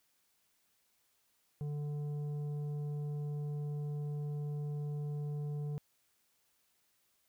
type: tone with tanh clipping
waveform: sine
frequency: 147.1 Hz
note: D3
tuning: 3 cents sharp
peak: -37 dBFS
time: 1.61-5.78 s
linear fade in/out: 0 ms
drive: 8 dB
effects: white hiss -75 dBFS RMS until 7.28 s